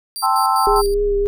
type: tone with tremolo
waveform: 20% pulse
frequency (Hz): 4699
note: D8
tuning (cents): 0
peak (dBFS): -19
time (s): 0.16-0.94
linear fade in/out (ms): 0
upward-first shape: square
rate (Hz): 5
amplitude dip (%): 70
type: chord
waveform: sine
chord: A minor seventh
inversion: third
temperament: equal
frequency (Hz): 784 / 880 / 1046.5 / 1318.5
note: G5 / A5 / C6 / E6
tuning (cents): 0 / 0 / 0 / 0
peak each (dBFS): -19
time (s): 0.22-0.82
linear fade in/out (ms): 20
type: tone with vibrato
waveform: sine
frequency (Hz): 406.2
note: G#4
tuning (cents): -38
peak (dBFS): -15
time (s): 0.67-1.27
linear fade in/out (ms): 0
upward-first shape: triangle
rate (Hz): 3.5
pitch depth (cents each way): 27
type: tone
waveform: triangle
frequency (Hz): 32.84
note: C1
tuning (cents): +7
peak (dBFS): -21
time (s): 0.67-1.26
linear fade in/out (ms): 0
effects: none